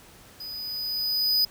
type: tone with level ramp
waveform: square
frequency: 4978 Hz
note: D#8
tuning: in tune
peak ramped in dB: -36 to -19 dBFS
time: 0.4-1.45 s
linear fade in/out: 5 ms
effects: pink hiss -51 dBFS RMS until 1.5 s